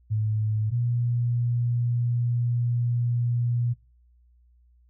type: tone pair in turn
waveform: sine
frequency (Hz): 108.1 / 120.1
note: A2 / B2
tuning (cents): -30 / -48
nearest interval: major second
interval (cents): 182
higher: second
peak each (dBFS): -22 / -22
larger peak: neither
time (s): 0.1-0.71 / 0.71-3.74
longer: second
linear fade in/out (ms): 20
effects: noise-tail reverb RT60 0.3 s tail -20 dB re dry + added 60 Hz sine -56 dBFS peak until 4.89 s